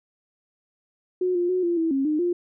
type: tone with pitch steps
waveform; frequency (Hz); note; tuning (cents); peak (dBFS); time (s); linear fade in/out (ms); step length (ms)
sine; 364.9 / 351 / 366.9 / 344.6 / 326.7 / 271.3 / 304.9 / 351.1; F#4 / F4 / F#4 / F4 / E4 / C#4 / D#4 / F4; -24 / +9 / -15 / -23 / -15 / -37 / -35 / +9; -20; 1.21-2.33; 5; 140
effects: none